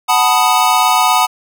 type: chord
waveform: square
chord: B dominant seventh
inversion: second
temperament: equal with one note detuned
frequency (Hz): 743.4 / 880 / 987.8 / 1244.5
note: F#5 / A5 / B5 / D#6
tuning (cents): +8 / 0 / 0 / 0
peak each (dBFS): -16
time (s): 0.08-1.27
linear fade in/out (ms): 20
effects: none